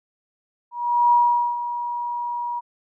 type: tone with ADSR envelope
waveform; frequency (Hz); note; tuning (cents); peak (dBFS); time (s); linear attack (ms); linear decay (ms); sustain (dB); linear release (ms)
sine; 959; A#5; +49; -12; 0.71-2.61; 410; 440; -12; 27
effects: none